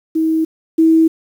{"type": "tone pair in turn", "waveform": "sine", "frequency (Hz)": [320, 323.3], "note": ["D#4", "E4"], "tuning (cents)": [49, -34], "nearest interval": "unison", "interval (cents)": 17, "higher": "second", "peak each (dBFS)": [-12, -7], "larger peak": "second", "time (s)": [[0.15, 0.45], [0.78, 1.08]], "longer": "neither", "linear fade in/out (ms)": 10, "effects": ["7-bit"]}